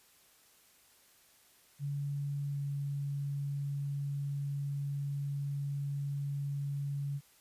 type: tone with pitch glide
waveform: sine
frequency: 142.3 to 141.4 Hz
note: C#3 to C#3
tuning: +46 to +35 cents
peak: -33 dBFS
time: 1.79-7.21 s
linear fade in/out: 50 ms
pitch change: -11 cents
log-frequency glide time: 2.5-2.58 s
effects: white hiss -64 dBFS RMS until 7.4 s + resampled to 32000 Hz